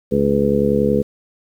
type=harmonic tone; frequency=70.6 Hz; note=C#2; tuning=32 cents sharp; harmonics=1 / 2 / 3 / 4 / 5 / 6 / 7; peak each=-29 / -24 / -18 / -25 / -26 / -19 / -19 dBFS; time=0.11-1.03 s; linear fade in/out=20 ms; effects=8-bit